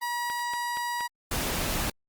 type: tone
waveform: 30% pulse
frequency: 961 Hz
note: B5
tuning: 48 cents flat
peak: -26 dBFS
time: 0.01-1.08 s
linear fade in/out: 20 ms
type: click train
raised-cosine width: 0.3 ms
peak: -22 dBFS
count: 4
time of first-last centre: 0.3-1.008 s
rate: 4.24 Hz
type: noise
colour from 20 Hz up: pink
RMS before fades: -29 dBFS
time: 1.31-1.9 s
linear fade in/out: 5 ms
effects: Opus 32 kbps